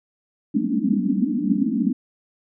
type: band-pass noise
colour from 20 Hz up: pink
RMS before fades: -21 dBFS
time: 0.54-1.93 s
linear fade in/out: 10 ms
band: 190 to 300 Hz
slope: 96 dB/octave
effects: none